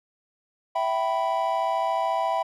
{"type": "chord", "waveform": "triangle", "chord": "E minor", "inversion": "none", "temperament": "equal with one note detuned", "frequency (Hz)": [659.3, 773.2, 987.8], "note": ["E5", "G5", "B5"], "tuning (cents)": [0, -24, 0], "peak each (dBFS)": -25, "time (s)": [0.75, 2.43], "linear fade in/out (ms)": 10, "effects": []}